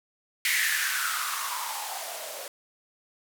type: noise with band-pass filter sweep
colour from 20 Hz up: violet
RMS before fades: -30 dBFS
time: 0.45-2.48 s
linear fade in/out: 2 ms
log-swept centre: 2100 to 530 Hz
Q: 6.4
effects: none